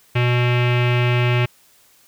square tone with low-pass filter, 122.3 Hz, B2, 16 cents flat, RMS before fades -17 dBFS, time 0.15-1.46 s, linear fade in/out 10 ms, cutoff 2600 Hz, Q 4.3, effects white hiss -54 dBFS RMS until 2.07 s

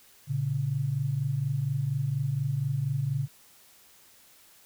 sine tone pair together, 116.54 / 140.75 Hz, A#2 / C#3, 0 / +27 cents, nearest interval minor third, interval 327 cents, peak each -31 / -27 dBFS, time 0.27-3.28 s, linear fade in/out 50 ms, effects white hiss -57 dBFS RMS until 4.65 s

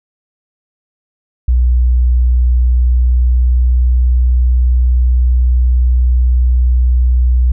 sine tone with pitch glide, 61.3 to 61.76 Hz, B1 to B1, -12 to +1 cents, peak -7 dBFS, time 1.48-7.52 s, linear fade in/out 5 ms, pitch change +13 cents, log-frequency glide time 2.71-3.83 s, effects none

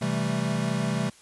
square chord, A minor seventh, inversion first, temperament equal, 130.81 / 164.81 / 196 / 220 Hz, C3 / E3 / G3 / A3, 0 / 0 / 0 / 0 cents, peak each -31 dBFS, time 0.01-1.1 s, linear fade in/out 10 ms, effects white hiss -54 dBFS RMS until 1.21 s + resampled to 24000 Hz

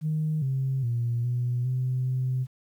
sine tone with pitch steps, 155.2 / 133.4 / 118.6 / 122.4 / 127.8 / 128.6 Hz, D#3 / C3 / A#2 / B2 / C3 / C3, -4 / +34 / +30 / -15 / -40 / -30 cents, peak -23 dBFS, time 0.01-2.47 s, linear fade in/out 50 ms, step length 410 ms, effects tanh soft clip ceiling -19 dBFS + 10-bit

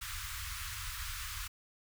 pink band-stop noise, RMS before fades -41 dBFS, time 0.01-1.48 s, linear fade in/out 10 ms, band 100 to 1100 Hz, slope 48 dB/octave, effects none

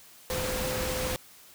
sine tone in noise, 512 Hz, C5, 38 cents flat, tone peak -33 dBFS, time 0.3-1.16 s, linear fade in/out 0 ms, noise pink, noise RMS -32 dBFS, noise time 0.3-1.16 s, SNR -4 dB, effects white hiss -53 dBFS RMS until 1.54 s

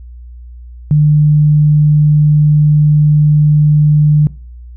sine tone, 150 Hz, D3, 37 cents sharp, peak -5 dBFS, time 0.91-4.27 s, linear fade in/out 0 ms, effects noise-tail reverb RT60 0.4 s tail -21 dB re dry + added 60 Hz sine -29 dBFS peak until 4.76 s

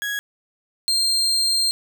35% pulse tone pair in turn, 1661.2 / 4186 Hz, G#6 / C8, 0 / 0 cents, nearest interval octave + major third, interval 1600 cents, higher second, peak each -22 / -16 dBFS, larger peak second, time 0.02-0.19 / 0.88-1.71 s, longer second, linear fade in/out 0 ms, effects none

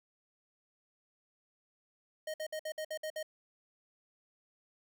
square tone bursts, 622.3 Hz, D#5, in tune, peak -37 dBFS, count 8, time 2.27-3.229 s, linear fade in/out 5 ms, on 70 ms, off 57 ms, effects none

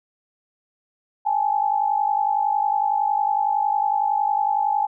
sine tone pair together, 810 / 860.9 Hz, G#5 / A5, -43 / -38 cents, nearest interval minor second, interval 105 cents, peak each -21 dBFS, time 1.25-4.87 s, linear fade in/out 20 ms, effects none

